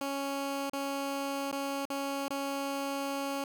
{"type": "tone with dropouts", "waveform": "15% pulse", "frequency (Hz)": 277.2, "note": "C#4", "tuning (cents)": 0, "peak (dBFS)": -26, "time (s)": [0.01, 3.44], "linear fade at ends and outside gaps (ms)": 2, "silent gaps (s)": [[0.697, 0.732], [1.515, 1.526], [1.854, 1.901], [2.282, 2.305]], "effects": ["11-bit"]}